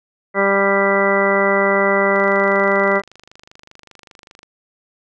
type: harmonic tone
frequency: 197.5 Hz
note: G3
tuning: 13 cents sharp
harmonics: 1 / 2 / 3 / 4 / 5 / 6 / 7 / 8 / 10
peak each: -23 / -19 / -18 / -26 / -24 / -23 / -24 / -28 / -19 dBFS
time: 0.34-3.02 s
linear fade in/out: 50 ms
type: click train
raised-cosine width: 0.2 ms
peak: -25 dBFS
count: 58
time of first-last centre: 2.16-4.431 s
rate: 25.1 Hz
effects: none